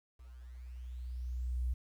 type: tone with level ramp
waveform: sine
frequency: 61.74 Hz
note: B1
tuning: in tune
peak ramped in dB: -50 to -30 dBFS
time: 0.19-1.74 s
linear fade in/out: 10 ms
effects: 11-bit